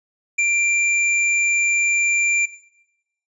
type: tone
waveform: square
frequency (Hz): 2366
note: D7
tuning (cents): +12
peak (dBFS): -16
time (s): 0.38-2.46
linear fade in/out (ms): 10
effects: noise-tail reverb RT60 0.9 s tail -18 dB re dry + resampled to 22050 Hz